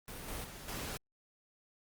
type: noise with level steps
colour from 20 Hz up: pink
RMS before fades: -45 / -41 / -49 / -41 dBFS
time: 0.08-0.97 s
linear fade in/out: 0 ms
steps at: 0.28 / 0.44 / 0.68 s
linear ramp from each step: 5 ms
effects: Opus 32 kbps